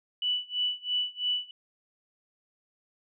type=tone with tremolo; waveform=sine; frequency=2966 Hz; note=F#7; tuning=4 cents sharp; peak=-24 dBFS; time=0.22-1.51 s; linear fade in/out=2 ms; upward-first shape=sine; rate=3 Hz; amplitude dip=95%; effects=none